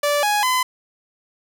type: tone with pitch steps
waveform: sawtooth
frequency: 582 / 832 / 1016 Hz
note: D5 / G#5 / B5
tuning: -16 / +3 / +49 cents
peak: -13 dBFS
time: 0.03-0.63 s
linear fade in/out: 5 ms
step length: 200 ms
effects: none